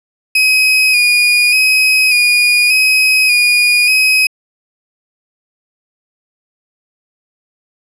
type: tone with vibrato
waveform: 35% pulse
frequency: 2489 Hz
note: D#7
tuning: in tune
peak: -6 dBFS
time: 0.35-4.27 s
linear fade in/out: 5 ms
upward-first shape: square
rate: 0.85 Hz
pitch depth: 30 cents each way
effects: low-pass 12000 Hz 12 dB/octave